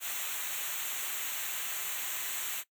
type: noise with comb filter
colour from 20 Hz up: white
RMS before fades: -36 dBFS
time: 0-2.64 s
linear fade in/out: 50 ms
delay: 0.2 ms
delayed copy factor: -0.85
effects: noise-tail reverb RT60 0.1 s tail -19 dB re dry